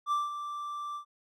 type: tone with ADSR envelope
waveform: triangle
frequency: 1174 Hz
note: D6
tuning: 1 cent flat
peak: -23 dBFS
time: 0.06-1.05 s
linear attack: 57 ms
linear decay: 180 ms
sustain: -10 dB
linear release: 94 ms
effects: none